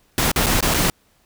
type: noise with dropouts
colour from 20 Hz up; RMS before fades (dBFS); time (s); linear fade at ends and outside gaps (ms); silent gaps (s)
pink; -18; 0.18-0.9; 1; 0.316-0.36 / 0.461-0.466 / 0.607-0.626 / 0.74-0.744
effects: pink hiss -60 dBFS RMS until 1.25 s